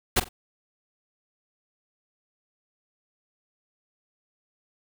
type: noise with echo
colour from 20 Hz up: pink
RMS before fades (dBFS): -20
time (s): 0.16-0.2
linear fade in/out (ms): 10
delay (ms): 45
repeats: 2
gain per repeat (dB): -13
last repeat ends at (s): 0.29
effects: none